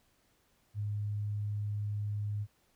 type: tone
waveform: sine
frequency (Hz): 103.83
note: G#2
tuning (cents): 0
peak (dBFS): -32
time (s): 0.74-2.47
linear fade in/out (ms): 50
effects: pink hiss -71 dBFS RMS until 2.75 s